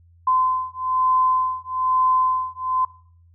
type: beating tone pair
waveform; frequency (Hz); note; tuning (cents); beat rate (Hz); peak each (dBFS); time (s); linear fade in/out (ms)
sine; 1027 / 1028.1; C6 / C6; -33 / -31; 1.1; -21; 0.27-2.85; 5
effects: noise-tail reverb RT60 0.5 s tail -18 dB re dry + added 85 Hz sine -50 dBFS peak until 3.34 s